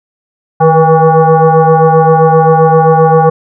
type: tone with frequency modulation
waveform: sine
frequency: 164.81 Hz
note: E3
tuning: in tune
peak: -3 dBFS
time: 0.6-3.3 s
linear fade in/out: 10 ms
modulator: 322 Hz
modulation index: 2.6
effects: none